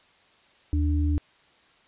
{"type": "tone pair together", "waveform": "sine", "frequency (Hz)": [77.84, 293.7], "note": ["D#2", "D4"], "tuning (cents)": [1, 0], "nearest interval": "octave + major seventh", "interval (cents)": 2299, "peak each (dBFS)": [-21, -29], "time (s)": [0.73, 1.18], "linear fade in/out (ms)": 0, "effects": ["white hiss -59 dBFS RMS until 1.87 s", "resampled to 8000 Hz"]}